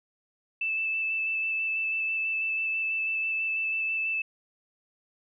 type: tone with vibrato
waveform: sine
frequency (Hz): 2637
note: E7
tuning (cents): 0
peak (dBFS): -26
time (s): 0.61-4.22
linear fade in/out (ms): 5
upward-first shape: square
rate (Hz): 6.1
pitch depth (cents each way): 9
effects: none